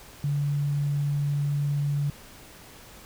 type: tone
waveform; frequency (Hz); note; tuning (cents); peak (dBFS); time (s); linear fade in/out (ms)
sine; 143.9; D3; -35; -23; 0.24-2.1; 2
effects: pink hiss -48 dBFS RMS until 3.05 s

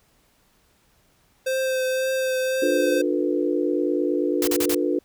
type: tone with vibrato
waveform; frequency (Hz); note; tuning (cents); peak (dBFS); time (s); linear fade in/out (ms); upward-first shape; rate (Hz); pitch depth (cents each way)
square; 521; C5; -7; -22; 1.46-3.02; 10; triangle; 1.9; 19
type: chord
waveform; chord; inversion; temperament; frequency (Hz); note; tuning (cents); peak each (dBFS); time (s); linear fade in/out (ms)
sine; B half-diminished seventh; first; just; 296.3 / 355.6 / 444.5 / 493.9; D4 / F4 / A4 / B4; +15 / +31 / +18 / 0; -24 / -24 / -28 / -27; 2.62-4.99; 5
type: noise bursts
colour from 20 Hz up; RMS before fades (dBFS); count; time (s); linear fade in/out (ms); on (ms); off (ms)
white; -26; 4; 4.42-4.747; 2; 54; 37
effects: pink hiss -62 dBFS RMS until 5.04 s

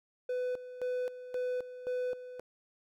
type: tone with tremolo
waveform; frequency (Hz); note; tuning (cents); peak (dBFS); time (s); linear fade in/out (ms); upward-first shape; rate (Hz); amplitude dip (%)
triangle; 500; B4; +21; -29; 0.29-2.4; 5; square; 1.9; 75
effects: none

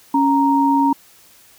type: tone pair together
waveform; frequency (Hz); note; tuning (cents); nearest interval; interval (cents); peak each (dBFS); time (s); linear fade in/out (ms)
sine; 277.2 / 932.4; C#4 / A#5; 0 / 0; octave + major sixth; 2100; -15; 0.14-0.93; 5
effects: white hiss -49 dBFS RMS until 1.58 s

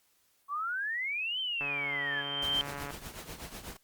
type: exponential two-way sweep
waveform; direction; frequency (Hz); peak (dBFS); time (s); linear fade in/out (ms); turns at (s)
sine; up then down; 1108.7 to 3136 to 1640; -31; 0.48-2.24; 50; 1.4
type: tone with exponential growth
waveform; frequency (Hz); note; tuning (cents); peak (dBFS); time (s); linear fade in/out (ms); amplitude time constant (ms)
sine; 3136; G7; 0; -25; 1.32-2.61; 0; 280
type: click train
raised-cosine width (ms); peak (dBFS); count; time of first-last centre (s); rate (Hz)
0.5; -25; 185; 1.61-2.906; 142
type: noise with tremolo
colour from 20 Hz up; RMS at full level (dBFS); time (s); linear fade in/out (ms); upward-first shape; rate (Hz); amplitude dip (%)
pink; -41; 2.42-3.77; 5; triangle; 8.1; 75
effects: white hiss -70 dBFS RMS until 3.83 s + Opus 48 kbps

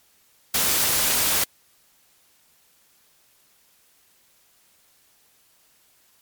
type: noise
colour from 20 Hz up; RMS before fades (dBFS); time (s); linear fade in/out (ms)
white; -21; 0.54-1.44; 5
effects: white hiss -60 dBFS RMS until 6.21 s + MP3 96 kbps

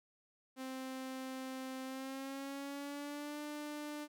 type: tone with pitch glide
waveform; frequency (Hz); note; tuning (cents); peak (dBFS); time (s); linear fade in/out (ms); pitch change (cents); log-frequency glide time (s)
sawtooth; 261.6 to 297; C4 to D4; 0 to +20; -38; 0.56-4.08; 50; +220; 1.84-3.4
effects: none

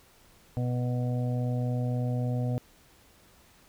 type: harmonic tone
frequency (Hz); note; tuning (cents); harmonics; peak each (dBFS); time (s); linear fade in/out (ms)
123.47; B2; 0; 1 / 2 / 4 / 5 / 6; -27 / -34 / -39 / -41 / -44; 0.57-2.58; 0
effects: pink hiss -59 dBFS RMS until 3.68 s

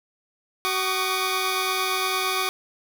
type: tone cluster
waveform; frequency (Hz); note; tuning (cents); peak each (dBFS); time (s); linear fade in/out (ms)
15% pulse; 376.9 / 1122 / 1224; F#4 / C#6 / D#6; +32 / +21 / -29; -21; 0.65-2.49; 0
effects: none

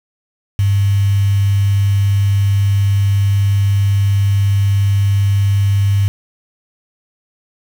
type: tone with quantisation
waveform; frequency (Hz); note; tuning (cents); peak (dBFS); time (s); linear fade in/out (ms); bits
sine; 99.7; G2; +30; -10; 0.59-6.08; 0; 5
effects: none

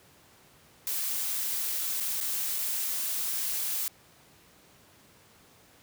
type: noise with dropouts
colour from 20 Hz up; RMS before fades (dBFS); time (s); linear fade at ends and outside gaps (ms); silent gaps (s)
blue; -31; 0.87-3.88; 0; 2.001-2.006 / 2.203-2.211 / 2.585-2.588
effects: pink hiss -58 dBFS RMS until 5.82 s + high-pass 80 Hz 12 dB/octave

